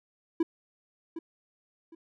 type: tone with echo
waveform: triangle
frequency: 329.6 Hz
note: E4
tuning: in tune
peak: -20 dBFS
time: 0.4-0.43 s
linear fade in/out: 5 ms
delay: 760 ms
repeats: 2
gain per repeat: -12 dB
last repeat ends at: 1.95 s
effects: none